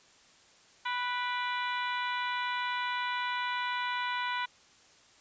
harmonic tone with a mistuned harmonic, 493.2 Hz, B4, 2 cents flat, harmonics 2 / 3 / 4 / 5 / 6 / 7 / 8, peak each -33 / -37 / -39 / -41 / -43 / -44 / -45 dBFS, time 0.85-4.46 s, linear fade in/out 10 ms, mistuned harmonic 5, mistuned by -55 cents, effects white hiss -60 dBFS RMS until 5.2 s + resampled to 16000 Hz

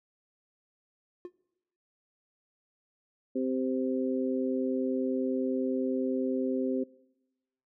triangle tone with exponential decay, 355.3 Hz, F4, 30 cents sharp, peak -32 dBFS, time 1.25-1.33 s, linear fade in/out 1 ms, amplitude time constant 16 ms
harmonic tone, 130 Hz, C3, 11 cents flat, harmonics 2 / 3 / 4, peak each -29 / -33 / -35 dBFS, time 3.35-6.84 s, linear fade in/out 10 ms
effects noise-tail reverb RT60 1.0 s tail -23 dB re dry

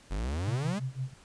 45% pulse exponential sweep, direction up, 43.65 to 217.7 Hz, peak -30 dBFS, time 0.1-0.8 s, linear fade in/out 20 ms
sine tone with tremolo, 130.81 Hz, C3, in tune, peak -29 dBFS, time 0.47-1.14 s, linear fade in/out 5 ms, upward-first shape sine, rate 5.9 Hz, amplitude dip 95%
effects pink hiss -57 dBFS RMS until 1.24 s + resampled to 22050 Hz

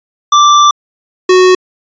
square tone pair in turn, 1174.7 / 368.8 Hz, D6 / F#4, 0 / -6 cents, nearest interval octave + minor sixth, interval 2006 cents, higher first, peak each -4 dBFS, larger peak neither, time 0.32-0.71 / 1.29-1.55 s, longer first, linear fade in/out 5 ms, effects resampled to 16000 Hz

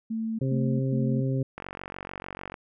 sine tone bursts, 223.3 Hz, A3, 26 cents sharp, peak -27 dBFS, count 3, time 0.1-1.21 s, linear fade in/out 10 ms, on 290 ms, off 120 ms
harmonic tone, 132.8 Hz, C3, 26 cents sharp, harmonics 1 / 2 / 3 / 4, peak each -25 / -31 / -35 / -37 dBFS, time 0.41-1.43 s, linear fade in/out 5 ms
click train, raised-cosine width 0.5 ms, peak -21 dBFS, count 46, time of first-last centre 1.58-2.542 s, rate 46.8 Hz
effects none

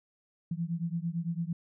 sine beating tone pair, 164.81 / 173.71 Hz, E3 / F3, 0 / -9 cents, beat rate 8.9 Hz, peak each -33 / -34 dBFS, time 0.51-1.53 s, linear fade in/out 5 ms, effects none

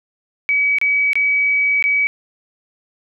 sine tone with dropouts, 2276 Hz, C#7, 45 cents sharp, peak -13 dBFS, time 0.49-2.07 s, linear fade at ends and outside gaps 0 ms, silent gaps 0.785-0.814 / 1.132-1.155 / 1.825-1.84 s, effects none

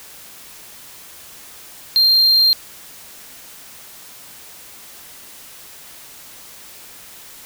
triangle tone, 4186 Hz, C8, in tune, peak -9 dBFS, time 1.96-2.53 s, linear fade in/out 0 ms, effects white hiss -40 dBFS RMS until 7.45 s

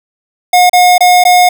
square tone with dropouts, 720 Hz, F#5, 47 cents flat, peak -4 dBFS, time 0.53-1.49 s, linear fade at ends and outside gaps 5 ms, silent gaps 0.696-0.731 / 0.981-1.006 / 1.239-1.251 s, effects none

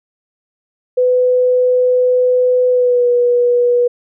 sine tone with pitch glide, 501 to 485.9 Hz, B4 to B4, +25 to -28 cents, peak -9 dBFS, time 0.97-3.88 s, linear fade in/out 10 ms, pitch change -53 cents, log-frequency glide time 2.69-3.08 s, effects none

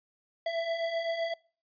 square beating tone pair, 659.3 / 667.1 Hz, E5 / E5, 0 / +20 cents, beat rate 7.8 Hz, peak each -37 / -31 dBFS, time 0.46-1.34 s, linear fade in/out 5 ms, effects noise-tail reverb RT60 0.4 s tail -25 dB re dry + resampled to 11025 Hz

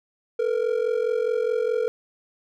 triangle ring-modulated tone, 466.2 Hz, A#4, in tune, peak -16 dBFS, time 0.39-1.88 s, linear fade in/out 0 ms, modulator 22.4 Hz, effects none

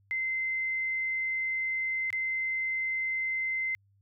sine tone with dropouts, 2070 Hz, C7, 19 cents flat, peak -28 dBFS, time 0.11-3.75 s, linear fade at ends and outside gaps 0 ms, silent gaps 2.104-2.128 s, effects added 99 Hz sine -63 dBFS peak until 4.01 s

